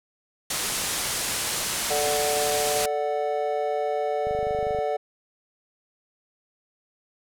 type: low-pass noise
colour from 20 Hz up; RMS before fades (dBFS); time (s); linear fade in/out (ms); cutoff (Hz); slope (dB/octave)
white; -28; 0.5-2.86; 5; 11000; 24
type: chord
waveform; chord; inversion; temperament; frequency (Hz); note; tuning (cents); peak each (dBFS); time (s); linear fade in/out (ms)
triangle; D major; second; equal; 440 / 587.3 / 740; A4 / D5 / F#5; 0 / 0 / 0; -26; 1.9-4.97; 10
type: click train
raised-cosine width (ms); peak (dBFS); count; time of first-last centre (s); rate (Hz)
5; -27; 14; 4.27-4.788; 25.1
effects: none